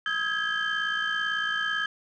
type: tone cluster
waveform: sine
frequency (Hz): 1280 / 1619 / 1677 / 3106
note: D#6 / G#6 / G#6 / G7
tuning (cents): +49 / -45 / +16 / -17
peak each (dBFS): -32 / -30 / -28 / -32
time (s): 0.06-1.86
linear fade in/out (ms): 2
effects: tanh soft clip ceiling -19 dBFS